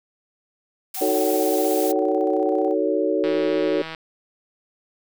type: noise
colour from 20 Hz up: blue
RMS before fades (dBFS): -30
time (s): 0.94-1.92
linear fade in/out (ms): 5
type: tone with tremolo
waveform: sine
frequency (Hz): 759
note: F#5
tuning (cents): +44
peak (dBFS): -25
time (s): 0.96-2.75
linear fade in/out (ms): 50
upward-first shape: square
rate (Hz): 16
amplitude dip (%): 45
type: chord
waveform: sine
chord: D# half-diminished seventh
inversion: none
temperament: just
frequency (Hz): 311.1 / 373.4 / 448 / 560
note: D#4 / F#4 / A4 / C#5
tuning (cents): 0 / +16 / +31 / +18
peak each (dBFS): -24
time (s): 1.01-3.82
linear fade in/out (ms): 5
type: click train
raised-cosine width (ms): 0.3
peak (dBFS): -17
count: 115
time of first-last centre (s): 3.24-3.948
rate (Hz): 161
effects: none